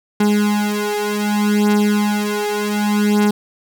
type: beating tone pair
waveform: 35% pulse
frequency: 207.7 / 208.36 Hz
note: G#3 / G#3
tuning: 0 / +6 cents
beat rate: 0.66 Hz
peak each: -16 dBFS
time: 0.2-3.31 s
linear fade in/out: 5 ms
effects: none